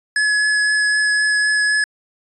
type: tone with vibrato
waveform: square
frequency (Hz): 1698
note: G#6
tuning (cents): +38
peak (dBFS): -15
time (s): 0.16-1.84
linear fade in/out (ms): 2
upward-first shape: triangle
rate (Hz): 3.9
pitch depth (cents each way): 10
effects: resampled to 24000 Hz